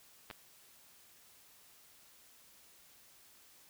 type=clicks; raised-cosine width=0.3 ms; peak=-29 dBFS; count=2; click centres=0.302 / 0.311 s; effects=white hiss -62 dBFS RMS until 3.69 s